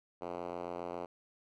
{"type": "tone with band-pass filter", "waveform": "5% pulse", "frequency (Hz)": 87.31, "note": "F2", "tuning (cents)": 0, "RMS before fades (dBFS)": -41, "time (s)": [0.21, 1.06], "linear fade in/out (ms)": 10, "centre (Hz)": 540, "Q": 0.95, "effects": []}